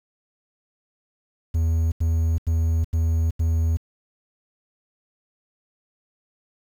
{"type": "tone bursts", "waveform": "triangle", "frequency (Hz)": 81.6, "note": "E2", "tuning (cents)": -17, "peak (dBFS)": -16, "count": 5, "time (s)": [1.54, 3.772], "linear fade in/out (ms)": 10, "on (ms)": 380, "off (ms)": 83, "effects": ["8-bit"]}